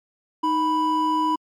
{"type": "tone pair together", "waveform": "triangle", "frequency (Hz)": [311.1, 987.7], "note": ["D#4", "B5"], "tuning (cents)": [0, 0], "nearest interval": "octave + minor sixth", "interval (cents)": 2000, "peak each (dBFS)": [-22, -18], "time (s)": [0.43, 1.36], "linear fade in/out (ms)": 10, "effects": ["MP3 96 kbps"]}